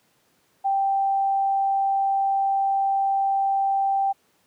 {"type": "tone", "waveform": "sine", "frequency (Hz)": 784, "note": "G5", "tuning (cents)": 0, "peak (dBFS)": -19, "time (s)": [0.64, 4.13], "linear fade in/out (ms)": 20, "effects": ["pink hiss -64 dBFS RMS until 4.46 s", "high-pass 150 Hz 12 dB/octave"]}